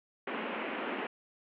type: band-pass noise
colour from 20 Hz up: pink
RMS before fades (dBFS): -37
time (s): 0.27-1.07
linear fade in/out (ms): 5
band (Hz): 210 to 2900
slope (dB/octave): 48
effects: none